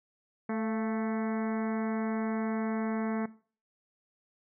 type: harmonic tone with a mistuned harmonic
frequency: 220 Hz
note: A3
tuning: in tune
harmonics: 1 / 2 / 3 / 4 / 5 / 6 / 7 / 8 / 9 / 10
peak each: -31 / -37 / -41 / -43 / -45 / -47 / -48 / -49 / -50 / -51 dBFS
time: 0.49-3.26 s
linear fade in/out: 5 ms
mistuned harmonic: 3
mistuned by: +48 cents
effects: noise-tail reverb RT60 0.4 s tail -18 dB re dry